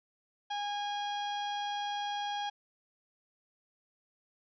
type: harmonic tone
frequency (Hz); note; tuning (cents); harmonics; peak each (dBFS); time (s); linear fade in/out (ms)
820; G#5; -22; 1 / 2 / 3 / 4 / 5 / 6 / 7; -34 / -44 / -51 / -41 / -55 / -54 / -55; 0.5-2.5; 10
effects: none